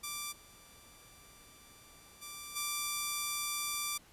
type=tone with level steps; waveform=5% pulse; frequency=1174.7 Hz; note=D6; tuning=in tune; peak=-26 / -46 / -32 / -22 dBFS; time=0.03-3.98 s; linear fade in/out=10 ms; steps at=0.31 / 2.21 / 2.55 s; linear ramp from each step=20 ms; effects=pink hiss -61 dBFS RMS until 4.12 s + resampled to 32000 Hz